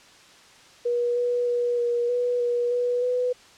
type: tone with pitch steps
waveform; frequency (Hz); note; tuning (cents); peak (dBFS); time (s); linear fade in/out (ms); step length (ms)
sine; 481.3 / 486.6 / 483.2 / 477.6 / 489.2 / 481.8 / 488.8 / 497; B4 / B4 / B4 / A#4 / B4 / B4 / B4 / B4; -45 / -26 / -38 / +42 / -16 / -43 / -18 / +11; -21; 0.85-3.33; 10; 310
effects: white hiss -51 dBFS RMS until 3.57 s + low-pass 6000 Hz 12 dB/octave